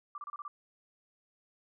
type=tone bursts; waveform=sine; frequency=1174.7 Hz; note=D6; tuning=in tune; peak=-39 dBFS; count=6; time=0.15-0.48 s; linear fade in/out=2 ms; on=30 ms; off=30 ms; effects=none